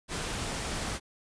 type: noise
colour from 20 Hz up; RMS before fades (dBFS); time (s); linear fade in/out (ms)
pink; -34; 0.08-1; 50
effects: resampled to 22050 Hz